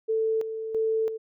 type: tone with tremolo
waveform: sine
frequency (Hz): 443.2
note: A4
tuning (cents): +13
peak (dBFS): -22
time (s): 0.08-1.18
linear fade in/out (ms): 20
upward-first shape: square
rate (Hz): 1.5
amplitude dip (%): 60
effects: none